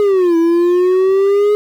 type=exponential two-way sweep; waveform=triangle; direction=down then up; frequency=420 to 329.6 to 420 Hz; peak=-7 dBFS; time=0-1.55 s; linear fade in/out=0 ms; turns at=0.37 s; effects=7-bit